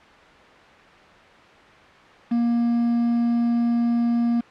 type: tone with quantisation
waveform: triangle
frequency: 235.8 Hz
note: A#3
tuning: 20 cents sharp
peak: -16 dBFS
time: 2.31-4.41 s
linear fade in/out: 10 ms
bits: 6
effects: white hiss -47 dBFS RMS until 4.5 s + low-pass 2000 Hz 12 dB/octave